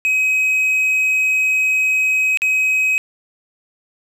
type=tone with dropouts; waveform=triangle; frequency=2535 Hz; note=D#7; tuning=32 cents sharp; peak=-12 dBFS; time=0.05-2.98 s; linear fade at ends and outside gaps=0 ms; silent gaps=2.373-2.419 s; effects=none